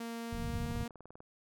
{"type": "tone with pitch glide", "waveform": "sawtooth", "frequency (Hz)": [231.6, 235.5], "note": ["A#3", "A#3"], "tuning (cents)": [-11, 18], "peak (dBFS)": -35, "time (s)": [0, 0.88], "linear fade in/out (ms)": 5, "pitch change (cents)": 29, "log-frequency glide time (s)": [0.21, 0.76]}
{"type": "low-pass noise", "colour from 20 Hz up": "white", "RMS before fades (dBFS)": -38, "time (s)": [0.32, 0.84], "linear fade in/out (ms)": 5, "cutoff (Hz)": 160, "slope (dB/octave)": 24}
{"type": "click train", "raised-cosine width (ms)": 1, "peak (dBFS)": -36, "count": 12, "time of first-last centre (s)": [0.66, 1.205], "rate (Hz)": 20.2}
{"effects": []}